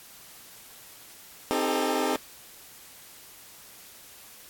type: chord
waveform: 20% pulse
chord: A half-diminished seventh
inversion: first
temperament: equal with one note detuned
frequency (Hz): 261.6 / 311.1 / 399.8 / 440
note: C4 / Eb4 / G4 / A4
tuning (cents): 0 / 0 / +34 / 0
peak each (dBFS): -25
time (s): 1.51-2.16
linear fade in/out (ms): 0
effects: white hiss -49 dBFS RMS until 4.49 s + AAC 64 kbps

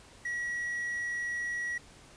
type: tone with quantisation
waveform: triangle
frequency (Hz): 1921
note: B6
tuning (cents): -48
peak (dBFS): -30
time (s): 0.25-1.78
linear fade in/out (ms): 5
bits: 9
effects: pink hiss -55 dBFS RMS until 2.16 s + resampled to 22050 Hz

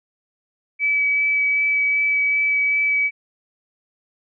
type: tone with vibrato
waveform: sine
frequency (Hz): 2290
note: D7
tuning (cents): -44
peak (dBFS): -16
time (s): 0.79-3.11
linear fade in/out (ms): 50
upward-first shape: sine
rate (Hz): 2.6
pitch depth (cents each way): 9
effects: none

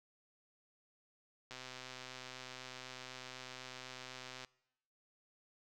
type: click train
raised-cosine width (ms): 0.2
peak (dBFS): -30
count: 377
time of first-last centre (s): 1.51-4.447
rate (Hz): 128
effects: noise-tail reverb RT60 0.9 s tail -24 dB re dry

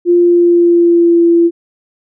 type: tone with pitch glide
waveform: sine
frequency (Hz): 349.2 to 339.3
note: F4 to F4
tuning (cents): 0 to -50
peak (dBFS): -5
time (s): 0.05-1.51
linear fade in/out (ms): 50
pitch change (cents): -50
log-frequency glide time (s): 0.17-1.24
effects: none

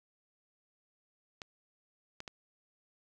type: clicks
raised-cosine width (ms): 0.2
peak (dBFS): -25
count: 3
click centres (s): 1.418 / 2.204 / 2.278
effects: none

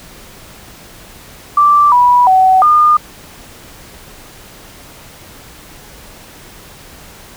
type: tone with pitch steps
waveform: sine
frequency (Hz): 1172 / 979 / 753 / 1214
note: D6 / B5 / F#5 / D#6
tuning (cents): -4 / -15 / +30 / -43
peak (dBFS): -5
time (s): 1.57-2.97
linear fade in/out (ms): 5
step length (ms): 350
effects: pink hiss -37 dBFS RMS until 7.36 s

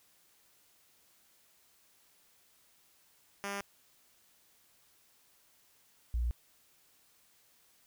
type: tone pair in turn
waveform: 5% pulse / sine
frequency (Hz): 200 / 59.17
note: G3 / A#1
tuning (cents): +35 / +27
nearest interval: octave + major sixth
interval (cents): 2108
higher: first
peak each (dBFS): -25 / -29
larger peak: first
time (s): 3.44-3.61 / 6.14-6.31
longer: neither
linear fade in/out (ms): 0
effects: white hiss -67 dBFS RMS until 7.86 s

